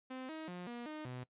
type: tone with pitch steps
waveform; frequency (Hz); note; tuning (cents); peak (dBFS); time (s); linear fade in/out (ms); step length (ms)
sawtooth; 258.7 / 316.2 / 178.4 / 239.4 / 307.2 / 125.7; C4 / D#4 / F3 / A#3 / D#4 / B2; -19 / +28 / +37 / +46 / -22 / +31; -39; 0.1-1.24; 10; 190
effects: noise-tail reverb RT60 0.1 s tail -19 dB re dry + resampled to 8000 Hz